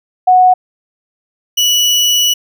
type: tone pair in turn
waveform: sine / 30% pulse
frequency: 736 / 2944 Hz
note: F#5 / F#7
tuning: -9 / -9 cents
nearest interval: 2 octaves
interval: 2400 cents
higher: second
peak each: -4 / -6 dBFS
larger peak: first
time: 0.27-0.54 / 1.57-2.34 s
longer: second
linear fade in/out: 10 ms
effects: none